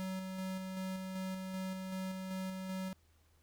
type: tone with tremolo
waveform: square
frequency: 188.2 Hz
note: F#3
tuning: 30 cents sharp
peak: -38 dBFS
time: 0-2.93 s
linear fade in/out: 0 ms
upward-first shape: square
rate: 2.6 Hz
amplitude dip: 30%
effects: added 79 Hz sine -67 dBFS peak until 3.42 s + pink hiss -73 dBFS RMS until 3.42 s